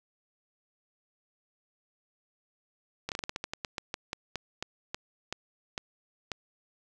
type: slowing click train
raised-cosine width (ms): 0.2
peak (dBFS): -16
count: 19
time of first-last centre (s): 3.09-6.317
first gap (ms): 28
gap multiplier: 1.19
effects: none